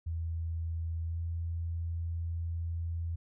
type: tone with pitch glide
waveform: sine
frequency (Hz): 82.41 to 83.75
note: E2 to E2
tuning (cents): 0 to +28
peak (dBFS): -32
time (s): 0.06-3.16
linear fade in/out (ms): 10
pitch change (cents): +28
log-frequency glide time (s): 1.06-1.19
effects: none